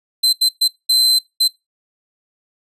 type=tone bursts at uneven times; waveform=40% pulse; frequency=4081 Hz; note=C8; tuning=44 cents flat; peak=-10 dBFS; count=5; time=0.23-0.33 / 0.41-0.49 / 0.61-0.68 / 0.89-1.19 / 1.4-1.48 s; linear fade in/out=10 ms; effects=noise-tail reverb RT60 0.2 s tail -21 dB re dry + resampled to 32000 Hz